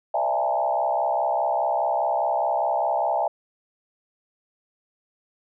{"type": "tone with frequency modulation", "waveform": "sine", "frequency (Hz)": 744, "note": "F#5", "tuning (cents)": 9, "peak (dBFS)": -20, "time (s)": [0.14, 3.28], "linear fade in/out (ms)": 5, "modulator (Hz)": 64.9, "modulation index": 2.4, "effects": []}